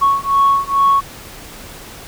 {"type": "beating tone pair", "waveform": "sine", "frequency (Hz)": [1106, 1108.3], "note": ["C#6", "C#6"], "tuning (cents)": [-4, -1], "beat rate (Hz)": 2.3, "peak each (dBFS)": -13, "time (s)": [0.01, 1.01], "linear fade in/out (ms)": 20, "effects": ["tanh soft clip ceiling -5 dBFS", "pink hiss -35 dBFS RMS until 2.07 s"]}